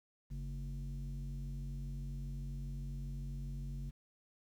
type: tone with low-pass filter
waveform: square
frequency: 46.25 Hz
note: F#1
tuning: in tune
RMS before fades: -42 dBFS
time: 0.3-3.91 s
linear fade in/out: 20 ms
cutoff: 180 Hz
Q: 9.7
effects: 11-bit